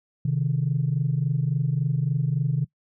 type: tone pair together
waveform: sine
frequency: 130.81 / 154.37 Hz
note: C3 / D#3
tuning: 0 / -13 cents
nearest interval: minor third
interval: 287 cents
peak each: -23 dBFS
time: 0.25-2.65 s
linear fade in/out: 5 ms
effects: noise-tail reverb RT60 0.1 s tail -21 dB re dry + tanh soft clip ceiling -14 dBFS